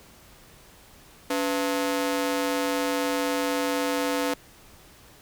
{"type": "ring-modulated tone", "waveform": "sawtooth", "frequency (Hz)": 392, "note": "G4", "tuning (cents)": 0, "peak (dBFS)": -17, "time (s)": [1.3, 4.34], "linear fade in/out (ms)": 5, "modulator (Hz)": 108, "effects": ["pink hiss -52 dBFS RMS until 5.21 s"]}